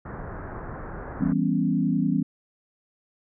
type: low-pass noise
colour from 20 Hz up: pink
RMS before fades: -36 dBFS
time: 0.05-1.33 s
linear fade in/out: 10 ms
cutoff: 1700 Hz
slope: 48 dB/octave
type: chord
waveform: sine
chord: C# half-diminished seventh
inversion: first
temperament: equal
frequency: 164.81 / 196 / 246.9 / 277.2 Hz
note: E3 / G3 / B3 / C#4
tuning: 0 / 0 / 0 / 0 cents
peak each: -26 dBFS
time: 1.2-2.23 s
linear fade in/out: 10 ms
effects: none

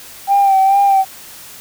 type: tone with vibrato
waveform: sine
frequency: 784 Hz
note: G5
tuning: in tune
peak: -7 dBFS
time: 0.27-1.05 s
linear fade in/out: 50 ms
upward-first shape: sine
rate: 2.3 Hz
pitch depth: 39 cents each way
effects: tanh soft clip ceiling -4 dBFS + white hiss -36 dBFS RMS until 1.6 s

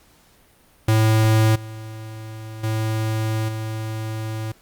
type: tone with level steps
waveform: square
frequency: 110 Hz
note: A2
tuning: in tune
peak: -14 / -33 / -21 / -26 dBFS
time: 0.88-4.52 s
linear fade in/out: 5 ms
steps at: 1.55 / 2.63 / 3.48 s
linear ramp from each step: 10 ms
effects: pink hiss -55 dBFS RMS until 4.61 s + Opus 48 kbps

